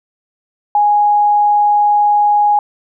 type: tone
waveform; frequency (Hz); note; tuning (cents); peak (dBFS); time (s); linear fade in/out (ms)
sine; 829; G#5; -3; -8; 0.75-2.59; 2
effects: none